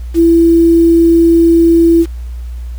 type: tone with quantisation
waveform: sine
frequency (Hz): 333.9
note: E4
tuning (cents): +22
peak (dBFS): -4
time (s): 0.14-2.06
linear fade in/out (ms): 50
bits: 5
effects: added 60 Hz sine -20 dBFS peak until 2.78 s + pink hiss -46 dBFS RMS until 2.78 s